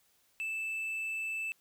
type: tone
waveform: triangle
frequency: 2637 Hz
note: E7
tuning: in tune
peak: -32 dBFS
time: 0.4-1.52 s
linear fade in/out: 0 ms
effects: white hiss -70 dBFS RMS until 1.6 s